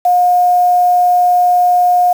sine tone with quantisation, 716 Hz, F5, 43 cents sharp, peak -7 dBFS, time 0.05-2.13 s, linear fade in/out 5 ms, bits 5, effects none

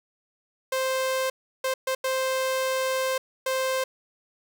sawtooth tone bursts at uneven times, 523.3 Hz, C5, in tune, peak -20 dBFS, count 5, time 0.72-1.3 / 1.64-1.74 / 1.87-1.95 / 2.04-3.18 / 3.46-3.84 s, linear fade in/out 5 ms, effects none

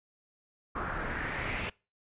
pink noise with low-pass filter sweep, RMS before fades -35 dBFS, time 0.75-1.7 s, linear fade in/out 10 ms, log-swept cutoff 1300 to 2600 Hz, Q 3.3, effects noise-tail reverb RT60 0.3 s tail -24 dB re dry + resampled to 8000 Hz

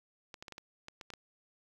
clicks, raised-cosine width 0.2 ms, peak -28 dBFS, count 9, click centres 0.342 / 0.425 / 0.482 / 0.523 / 0.581 / 0.884 / 1.012 / 1.103 / 1.137 s, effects 9-bit

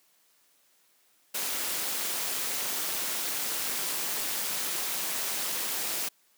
white noise with amplitude modulation, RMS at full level -29 dBFS, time 1.34-6.09 s, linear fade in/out 10 ms, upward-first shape sine, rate 212 Hz, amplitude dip 55%, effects white hiss -66 dBFS RMS until 6.37 s + high-pass 200 Hz 12 dB/octave

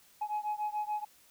sine beating tone pair, 840 / 846.9 Hz, G#5 / G#5, +19 / +34 cents, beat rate 6.9 Hz, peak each -33 / -34 dBFS, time 0.21-1.05 s, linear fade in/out 10 ms, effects tanh soft clip ceiling -28 dBFS + white hiss -62 dBFS RMS until 1.3 s

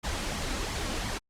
pink noise with flanger, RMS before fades -32 dBFS, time 0.03-1.19 s, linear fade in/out 20 ms, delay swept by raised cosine 0.92 to 3.82 ms, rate 2.9 Hz, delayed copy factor +0.55, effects low-pass 8000 Hz 12 dB/octave + Opus 48 kbps

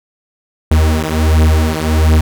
45% pulse beating tone pair, 77.78 / 79.18 Hz, D#2 / D#2, 0 / +31 cents, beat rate 1.4 Hz, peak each -12 dBFS, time 0.71-2.21 s, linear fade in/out 5 ms, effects none

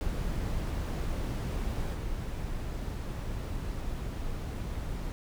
brown noise with level steps, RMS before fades -32 / -35 dBFS, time 0.01-5.12 s, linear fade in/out 0 ms, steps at 1.93 s, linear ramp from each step 20 ms, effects none

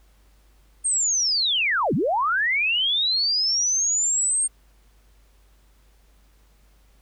sine linear two-way sweep, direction down then up, 8670 to 123.47 to 8670 Hz, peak -19 dBFS, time 0.84-4.48 s, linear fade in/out 20 ms, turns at 1.94 s, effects added 50 Hz sine -54 dBFS peak until 7.01 s + pink hiss -63 dBFS RMS until 7.01 s

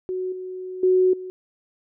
sine tone with level steps, 370 Hz, F#4, in tune, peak -24 / -30 / -14 / -31 dBFS, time 0.09-1.3 s, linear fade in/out 0 ms, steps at 0.32 / 0.83 / 1.13 s, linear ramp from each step 5 ms, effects none

